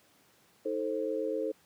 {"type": "chord", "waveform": "sine", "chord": "A diminished", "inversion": "second", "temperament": "just", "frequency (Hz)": [316.8, 440, 528], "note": ["Eb4", "A4", "C5"], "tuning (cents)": [31, 0, 16], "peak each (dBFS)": [-36, -33, -34], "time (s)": [0.65, 1.52], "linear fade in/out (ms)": 10, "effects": ["pink hiss -64 dBFS RMS until 1.65 s", "high-pass 150 Hz 12 dB/octave"]}